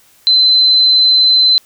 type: tone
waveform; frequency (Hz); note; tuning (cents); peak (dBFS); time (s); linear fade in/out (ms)
sine; 4058; B7; +46; -6; 0.27-1.58; 0
effects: white hiss -49 dBFS RMS until 1.65 s